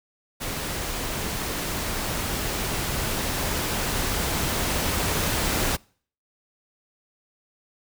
pink noise with level ramp, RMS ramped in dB -30 to -24 dBFS, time 0.4-5.77 s, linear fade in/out 20 ms, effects noise-tail reverb RT60 0.5 s tail -26 dB re dry

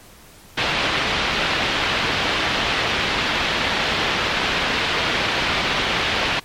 white low-pass noise, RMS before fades -21 dBFS, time 0.57-6.4 s, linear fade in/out 10 ms, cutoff 3600 Hz, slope 24 dB/octave, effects pink hiss -46 dBFS RMS until 6.44 s + MP3 64 kbps

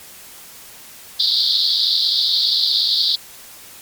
white band-pass noise, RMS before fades -17 dBFS, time 1.19-3.16 s, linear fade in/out 10 ms, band 3500 to 4800 Hz, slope 96 dB/octave, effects white hiss -40 dBFS RMS until 3.81 s + MP3 96 kbps

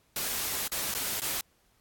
white noise with dropouts, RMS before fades -32 dBFS, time 0.16-1.41 s, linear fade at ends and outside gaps 2 ms, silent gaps 0.676-0.718 / 0.941-0.948 / 1.2-1.218 s, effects pink hiss -68 dBFS RMS until 1.8 s + AAC 64 kbps

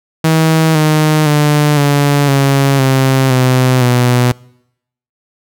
sawtooth tone with pitch steps, 160 / 154.19 / 148.6 / 143.2 / 138.01 / 133 / 128.17 / 123.52 Hz, D#3 / D#3 / D3 / D3 / C#3 / C3 / C3 / B2, +49 / -15 / +21 / -43 / -7 / +29 / -35 / +1 cents, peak -4 dBFS, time 0.24-4.32 s, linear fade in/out 5 ms, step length 510 ms, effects noise-tail reverb RT60 0.8 s tail -25 dB re dry

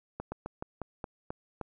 slowing click train, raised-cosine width 1 ms, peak -22 dBFS, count 8, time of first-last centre 0.2-1.613 s, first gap 120 ms, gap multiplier 1.17, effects none

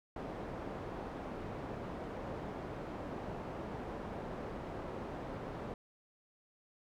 white low-pass noise, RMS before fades -43 dBFS, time 0.16-5.74 s, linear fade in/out 2 ms, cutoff 640 Hz, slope 12 dB/octave, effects none

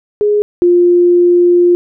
sine tone pair in turn, 416.2 / 351.4 Hz, G#4 / F4, +4 / +11 cents, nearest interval minor third, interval 293 cents, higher first, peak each -8 / -5 dBFS, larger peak second, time 0.21-0.42 / 0.62-1.75 s, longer second, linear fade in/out 0 ms, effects none

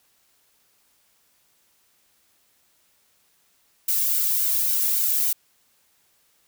violet noise with flanger, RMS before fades -22 dBFS, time 3.88-5.33 s, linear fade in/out 5 ms, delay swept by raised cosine 1.3 to 1.81 ms, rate 3.6 Hz, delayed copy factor +0.55, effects white hiss -64 dBFS RMS until 6.47 s

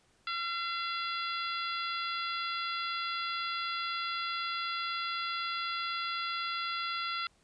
harmonic tone, 682 Hz, F5, 41 cents flat, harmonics 2 / 3 / 4 / 5 / 6 / 7, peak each -35 / -41 / -42 / -41 / -43 / -45 dBFS, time 0.27-7.27 s, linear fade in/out 2 ms, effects pink hiss -68 dBFS RMS until 7.43 s + resampled to 22050 Hz

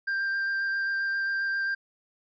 triangle tone with vibrato, 1584 Hz, G6, 18 cents sharp, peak -24 dBFS, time 0.07-1.75 s, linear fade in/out 10 ms, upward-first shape sine, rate 7.5 Hz, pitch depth 10 cents each way, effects resampled to 16000 Hz

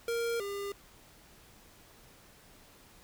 square tone pair in turn, 466.2 / 401.3 Hz, A#4 / G4, 0 / +41 cents, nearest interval minor third, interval 259 cents, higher first, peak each -31 / -36 dBFS, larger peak first, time 0.08-0.4 / 0.4-0.72 s, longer neither, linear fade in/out 2 ms, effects pink hiss -58 dBFS RMS until 3.03 s

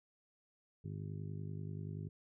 harmonic tone, 50.4 Hz, G1, 49 cents sharp, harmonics 2 / 3 / 4 / 5 / 6 / 7 / 8, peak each -44 / -44 / -53 / -55 / -61 / -58 / -57 dBFS, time 0.84-2.09 s, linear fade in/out 10 ms, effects none

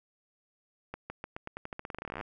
accelerating click train, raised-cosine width 0.5 ms, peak -23 dBFS, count 25, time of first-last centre 0.94-2.211 s, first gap 160 ms, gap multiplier 0.88, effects none

